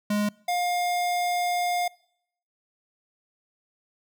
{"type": "tone pair in turn", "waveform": "square", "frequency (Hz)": [207.7, 709], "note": ["G#3", "F5"], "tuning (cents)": [0, 26], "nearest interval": "octave + major sixth", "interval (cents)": 2126, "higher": "second", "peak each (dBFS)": [-23, -24], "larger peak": "first", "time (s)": [[0.1, 0.29], [0.48, 1.88]], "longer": "second", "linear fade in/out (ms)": 5, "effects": ["noise-tail reverb RT60 0.7 s tail -25 dB re dry"]}